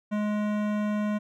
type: tone with hard clipping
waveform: sine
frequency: 209.7 Hz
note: G#3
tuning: 17 cents sharp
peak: -27 dBFS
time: 0.11-1.19 s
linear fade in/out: 20 ms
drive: 17 dB
effects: none